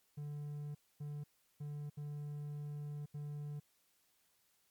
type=tone bursts at uneven times; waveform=triangle; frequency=146.83 Hz; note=D3; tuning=in tune; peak=-39 dBFS; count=5; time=0.17-0.75 / 1-1.24 / 1.6-1.9 / 1.97-3.06 / 3.14-3.6 s; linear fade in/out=10 ms; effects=white hiss -75 dBFS RMS until 4.7 s + MP3 96 kbps